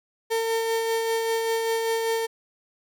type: tone with tremolo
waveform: 35% pulse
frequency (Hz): 453.2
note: A#4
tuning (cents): -49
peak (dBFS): -20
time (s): 0.3-2.27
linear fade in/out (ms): 20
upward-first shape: sine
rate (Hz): 5.1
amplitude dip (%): 30
effects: none